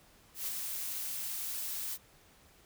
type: noise with ADSR envelope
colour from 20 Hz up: blue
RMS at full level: -35 dBFS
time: 0.34-1.98 s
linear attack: 130 ms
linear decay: 25 ms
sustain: -3 dB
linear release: 43 ms
effects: pink hiss -62 dBFS RMS until 2.65 s